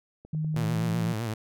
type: click train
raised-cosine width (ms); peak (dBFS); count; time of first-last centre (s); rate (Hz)
2; -33; 6; 0.25-0.74; 10.2
type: tone with pitch glide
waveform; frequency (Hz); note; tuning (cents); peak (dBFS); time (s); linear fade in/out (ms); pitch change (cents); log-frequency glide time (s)
sine; 155.56 to 168.66; D#3 to E3; 0 to +40; -26; 0.33-1.13; 5; +140; 0.55-0.93
type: tone with vibrato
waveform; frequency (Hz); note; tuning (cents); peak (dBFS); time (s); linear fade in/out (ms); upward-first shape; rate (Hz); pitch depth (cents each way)
sawtooth; 112.7; A2; +42; -25; 0.56-1.34; 5; sine; 7.8; 96
effects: none